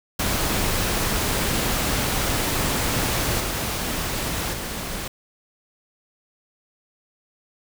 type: noise with level steps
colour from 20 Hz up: pink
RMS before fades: -23 / -26 / -30 dBFS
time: 0.19-5.08 s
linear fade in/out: 5 ms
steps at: 3.4 / 4.53 s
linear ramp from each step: 2 ms
effects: none